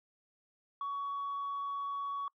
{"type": "tone", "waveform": "sine", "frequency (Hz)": 1123, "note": "C#6", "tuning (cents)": 22, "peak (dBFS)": -33, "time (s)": [0.81, 2.28], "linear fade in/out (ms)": 2, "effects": ["noise-tail reverb RT60 0.1 s tail -26 dB re dry", "tanh soft clip ceiling -32 dBFS"]}